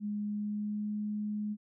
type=tone with pitch glide; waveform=sine; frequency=207.7 to 209.9 Hz; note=G#3 to G#3; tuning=0 to +19 cents; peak=-32 dBFS; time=0-1.57 s; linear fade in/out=50 ms; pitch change=+19 cents; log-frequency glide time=0.22-0.92 s; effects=none